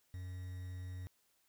triangle tone with quantisation, 91.1 Hz, F#2, 26 cents flat, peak -40 dBFS, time 0.14-1.07 s, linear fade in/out 0 ms, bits 10, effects white hiss -75 dBFS RMS until 1.48 s

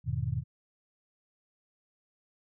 sine chord, E major seventh, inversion none, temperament just, 82.41 / 103.01 / 123.61 / 154.51 Hz, E2 / G#2 / B2 / D#3, 0 / -14 / +2 / -12 cents, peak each -36 / -35 / -32 / -36 dBFS, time 0.04-0.44 s, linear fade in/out 50 ms, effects none

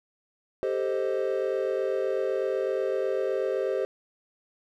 triangle chord, A half-diminished seventh, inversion third, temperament equal, 392 / 440 / 523.3 / 622.3 Hz, G4 / A4 / C5 / Eb5, 0 / 0 / 0 / 0 cents, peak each -27 / -31 / -27 / -32 dBFS, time 0.63-3.85 s, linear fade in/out 0 ms, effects none

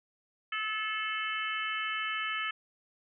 harmonic tone with a mistuned harmonic, 433.4 Hz, A4, 26 cents flat, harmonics 3 / 4 / 5 / 6 / 7, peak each -36 / -37 / -38 / -39 / -39 dBFS, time 0.52-2.51 s, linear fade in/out 5 ms, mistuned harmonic 6, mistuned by +24 cents, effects none

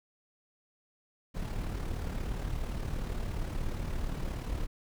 brown noise with amplitude modulation, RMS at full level -32 dBFS, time 1.34-4.67 s, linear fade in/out 20 ms, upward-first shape sine, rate 37.1 Hz, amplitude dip 50%, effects none

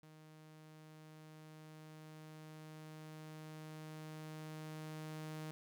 sawtooth tone with level ramp, 155.7 Hz, D#3, 2 cents sharp, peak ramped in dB -54 to -40 dBFS, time 0.03-5.51 s, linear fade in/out 0 ms, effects none

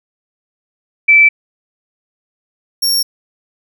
sine / sawtooth tone pair in turn, 2321 / 5520 Hz, D7 / F8, -21 / -21 cents, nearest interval octave + minor third, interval 1500 cents, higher second, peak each -4 / -9 dBFS, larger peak first, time 1.08-1.29 / 2.82-3.03 s, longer neither, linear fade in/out 10 ms, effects none

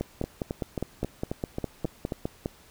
two click trains, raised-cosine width 2 ms, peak -16 / -15 dBFS, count 8 / 13, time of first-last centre 0.24-2.122 / 0.01-2.459 s, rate 3.72 / 4.9 Hz, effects pink hiss -55 dBFS RMS until 2.7 s

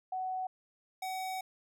sine / square tone pair in turn, 747 / 753.1 Hz, F#5 / F#5, +16 / +30 cents, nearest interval unison, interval 14 cents, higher second, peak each -33 / -36 dBFS, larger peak first, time 0.12-0.47 / 1.02-1.41 s, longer second, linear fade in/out 5 ms, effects none

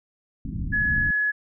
pink low-pass noise, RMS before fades -29 dBFS, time 0.45-1.11 s, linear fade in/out 2 ms, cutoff 270 Hz, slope 48 dB/octave
sine tone, 1694 Hz, G#6, 34 cents sharp, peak -20 dBFS, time 0.72-1.32 s, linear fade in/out 20 ms
effects none

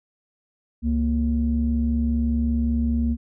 sine tone pair together, 69.3 / 233.1 Hz, C#2 / A#3, 0 / 0 cents, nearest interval octave + major sixth, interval 2100 cents, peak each -21 dBFS, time 0.82-3.17 s, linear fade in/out 50 ms, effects tanh soft clip ceiling -12 dBFS

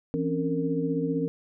sine tone cluster, 165.8 / 264.8 / 280.3 / 460.1 Hz, E3 / C4 / C#4 / A#4, +10 / +21 / +19 / -23 cents, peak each -30 dBFS, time 0.14-1.28 s, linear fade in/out 0 ms, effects none

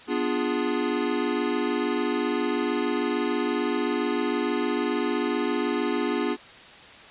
square chord, B diminished seventh, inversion none, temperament equal, 246.9 / 293.7 / 349.2 / 415.3 Hz, B3 / D4 / F4 / Ab4, 0 / 0 / 0 / 0 cents, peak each -30 dBFS, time 0.07-6.37 s, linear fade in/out 50 ms, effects white hiss -46 dBFS RMS until 7.1 s + resampled to 8000 Hz

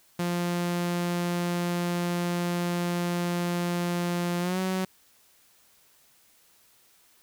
sawtooth tone with pitch glide, 174.61 to 187.14 Hz, F3 to F#3, 0 to +20 cents, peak -22 dBFS, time 0.19-4.85 s, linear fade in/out 5 ms, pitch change +120 cents, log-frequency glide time 4.4-4.59 s, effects white hiss -61 dBFS RMS until 7.22 s

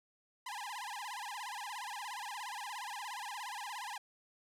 sawtooth tone with vibrato, 910 Hz, A#5, 42 cents flat, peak -37 dBFS, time 0.46-3.98 s, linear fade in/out 5 ms, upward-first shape sine, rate 17 Hz, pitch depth 220 cents each way, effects low-pass 12000 Hz 12 dB/octave

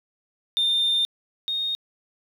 sine tone pair in turn, 3612 / 3705 Hz, A7 / A#7, +45 / -11 cents, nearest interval unison, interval 44 cents, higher second, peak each -17 / -23 dBFS, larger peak first, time 0.57-1.05 / 1.48-1.75 s, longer first, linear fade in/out 0 ms, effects tanh soft clip ceiling -17 dBFS + 9-bit

